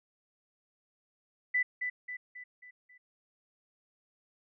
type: tone with echo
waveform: sine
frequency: 1990 Hz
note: B6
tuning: 13 cents sharp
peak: -25 dBFS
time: 1.54-1.63 s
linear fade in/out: 10 ms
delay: 270 ms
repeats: 5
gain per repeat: -6 dB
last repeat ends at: 2.98 s
effects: none